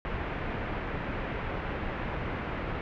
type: low-pass noise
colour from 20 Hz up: pink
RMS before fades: -34 dBFS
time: 0.05-2.81 s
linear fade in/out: 0 ms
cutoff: 2400 Hz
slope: 24 dB/octave
effects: none